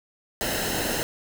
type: noise with comb filter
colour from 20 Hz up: pink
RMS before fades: -27 dBFS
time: 0.41-1.03 s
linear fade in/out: 0 ms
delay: 0.86 ms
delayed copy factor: -0.6
effects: none